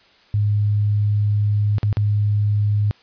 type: tone with dropouts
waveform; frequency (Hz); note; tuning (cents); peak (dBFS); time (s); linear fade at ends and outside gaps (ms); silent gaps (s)
sine; 103.83; G#2; 0; -15; 0.34-2.91; 0; 1.783-1.831 / 1.928-1.97
effects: white hiss -53 dBFS RMS until 3.02 s + resampled to 11025 Hz